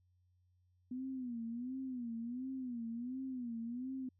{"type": "tone with vibrato", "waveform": "sine", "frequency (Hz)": 246, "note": "B3", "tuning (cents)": -7, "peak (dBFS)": -39, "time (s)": [0.91, 4.09], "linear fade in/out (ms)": 5, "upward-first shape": "sine", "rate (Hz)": 1.4, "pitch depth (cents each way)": 130, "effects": ["added 90 Hz sine -70 dBFS peak until 4.19 s"]}